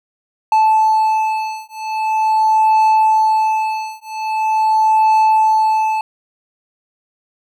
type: beating tone pair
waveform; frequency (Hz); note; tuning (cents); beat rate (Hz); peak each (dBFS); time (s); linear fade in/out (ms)
triangle; 873 / 873.43; A5 / A5; -14 / -13; 0.43; -13; 0.52-6.01; 2
effects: none

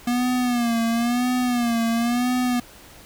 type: tone with vibrato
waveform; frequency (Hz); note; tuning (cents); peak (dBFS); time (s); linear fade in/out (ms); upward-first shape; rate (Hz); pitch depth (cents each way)
square; 239.7; A#3; +48; -20; 0.07-2.6; 5; sine; 0.98; 79
effects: pink hiss -46 dBFS RMS until 3.05 s

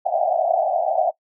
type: band-pass noise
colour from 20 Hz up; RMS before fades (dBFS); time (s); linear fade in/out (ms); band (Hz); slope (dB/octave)
white; -20; 0.05-1.11; 10; 610 to 760; 96
effects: noise-tail reverb RT60 0.1 s tail -21 dB re dry

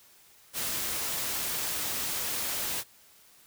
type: noise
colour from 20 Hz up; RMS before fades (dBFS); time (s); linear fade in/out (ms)
white; -32; 0.53-2.84; 50
effects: white hiss -58 dBFS RMS until 3.46 s

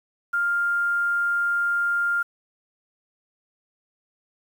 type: tone with quantisation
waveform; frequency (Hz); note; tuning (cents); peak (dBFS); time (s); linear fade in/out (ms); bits
sine; 1400; F6; +4; -20; 0.33-2.23; 10; 8
effects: none

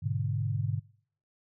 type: chord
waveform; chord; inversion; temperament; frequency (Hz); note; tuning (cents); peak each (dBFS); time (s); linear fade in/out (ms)
sine; G# diminished; none; equal with one note detuned; 103.83 / 124.69 / 146.83; G#2 / B2 / D3; 0 / +17 / 0; -31 / -33 / -33; 0.02-0.8; 20
effects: noise-tail reverb RT60 0.6 s tail -25 dB re dry

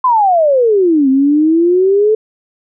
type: exponential two-way sweep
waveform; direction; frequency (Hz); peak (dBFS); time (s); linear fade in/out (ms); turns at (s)
sine; down then up; 1046.5 to 261.6 to 440; -7; 0.04-2.15; 5; 1.09
effects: none

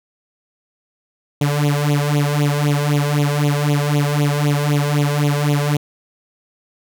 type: tone with flanger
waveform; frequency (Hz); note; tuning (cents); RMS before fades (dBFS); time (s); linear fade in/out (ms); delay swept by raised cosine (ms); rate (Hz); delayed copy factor
sawtooth; 145.9; D3; -11; -17; 1.41-5.77; 5; 0.29 to 1.99; 3.9; +1
effects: none

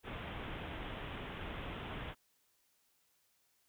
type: low-pass noise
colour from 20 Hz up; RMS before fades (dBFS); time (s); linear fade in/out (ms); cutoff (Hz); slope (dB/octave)
pink; -44; 0.03-2.15; 50; 3500; 96
effects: white hiss -75 dBFS RMS until 3.68 s

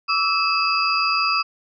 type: tone cluster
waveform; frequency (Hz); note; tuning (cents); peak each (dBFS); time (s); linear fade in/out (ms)
sine; 1147 / 1313 / 2601 / 4841; D6 / E6 / E7 / D#8; -41 / -7 / -24 / -48; -23; 0.08-1.43; 20
effects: none

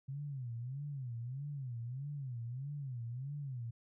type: tone with vibrato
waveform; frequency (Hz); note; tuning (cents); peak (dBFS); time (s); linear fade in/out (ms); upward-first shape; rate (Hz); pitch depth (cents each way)
sine; 130.3; C3; -7; -39; 0.08-3.71; 10; sine; 1.6; 200
effects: none

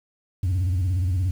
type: tone with vibrato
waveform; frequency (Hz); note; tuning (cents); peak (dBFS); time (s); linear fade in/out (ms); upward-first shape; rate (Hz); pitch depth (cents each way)
sine; 91; F#2; -28; -17; 0.43-1.31; 5; square; 17; 100
effects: tanh soft clip ceiling -19 dBFS + 8-bit

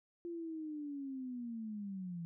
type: linear sweep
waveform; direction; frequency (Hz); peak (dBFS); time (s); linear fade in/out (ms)
sine; down; 346.3 to 165.5; -40; 0.25-2.25; 0
effects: none

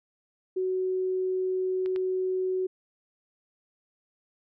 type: tone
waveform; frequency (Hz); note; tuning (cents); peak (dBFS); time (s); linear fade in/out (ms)
sine; 372.5; F#4; +12; -25; 0.56-2.67; 10
type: clicks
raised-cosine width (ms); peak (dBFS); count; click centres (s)
0.3; -29 / -26; 2; 1.86 / 1.961
effects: none

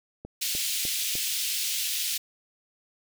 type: click train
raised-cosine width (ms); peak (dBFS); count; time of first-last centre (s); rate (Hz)
2; -25; 4; 0.25-1.154; 3.32
type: high-pass noise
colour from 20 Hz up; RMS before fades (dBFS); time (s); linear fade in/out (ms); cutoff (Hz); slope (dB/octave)
pink; -29; 0.41-2.18; 10; 2800; 24
effects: none

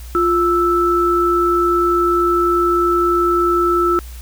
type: tone pair together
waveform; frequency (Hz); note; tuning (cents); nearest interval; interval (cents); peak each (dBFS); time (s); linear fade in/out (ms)
sine; 349.2 / 1318.4; F4 / E6; 0 / 0; octave + major seventh; 2300; -15; 0.15-3.99; 0
effects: added 60 Hz sine -30 dBFS peak until 4.21 s + white hiss -42 dBFS RMS until 4.21 s

